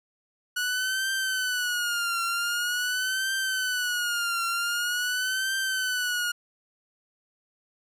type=tone with vibrato; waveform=sawtooth; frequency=1465 Hz; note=F#6; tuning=18 cents flat; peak=-22 dBFS; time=0.56-6.32 s; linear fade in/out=10 ms; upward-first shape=triangle; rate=0.45 Hz; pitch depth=120 cents each way; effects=resampled to 32000 Hz